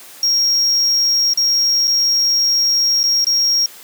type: tone with dropouts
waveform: triangle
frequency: 5588 Hz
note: F8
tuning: in tune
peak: -11 dBFS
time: 0.23-3.66 s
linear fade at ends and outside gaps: 2 ms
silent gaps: 1.336-1.374 / 1.873-1.877 / 3.032-3.038 / 3.245-3.268 s
effects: white hiss -39 dBFS RMS until 3.83 s + high-pass 200 Hz 12 dB/octave